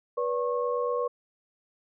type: tone cluster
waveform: sine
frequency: 487.5 / 576 / 1090 Hz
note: B4 / D5 / C#6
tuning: -23 / -34 / -29 cents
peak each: -27 / -33 / -32 dBFS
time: 0.17-1.08 s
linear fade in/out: 10 ms
effects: none